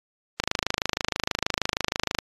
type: click train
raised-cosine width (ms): 0.2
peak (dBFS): -5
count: 48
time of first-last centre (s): 0.4-2.187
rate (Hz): 26.3
effects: AAC 32 kbps